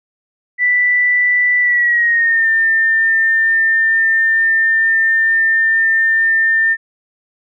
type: tone with pitch glide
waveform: sine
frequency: 1975.5 to 1801.1 Hz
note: B6 to A6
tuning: 0 to +40 cents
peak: -10 dBFS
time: 0.58-6.77 s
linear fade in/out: 50 ms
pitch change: -160 cents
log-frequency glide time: 1.6-2.48 s
effects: none